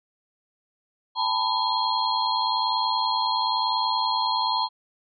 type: tone cluster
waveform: sine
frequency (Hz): 808 / 889 / 999 / 3289 / 4208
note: G#5 / A5 / B5 / G#7 / C8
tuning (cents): -48 / +18 / +20 / -18 / +9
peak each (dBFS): -33 / -27 / -25 / -32 / -28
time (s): 1.15-4.69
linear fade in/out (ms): 50
effects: none